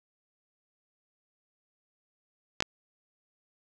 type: clicks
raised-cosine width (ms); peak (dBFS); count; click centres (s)
0.2; -8; 2; 2.605 / 2.624
effects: none